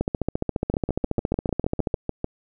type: two click trains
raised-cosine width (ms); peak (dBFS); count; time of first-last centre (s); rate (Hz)
2; -9 / -11; 29 / 11; 0.01-1.941 / 0.74-2.244; 14.5 / 6.65
effects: none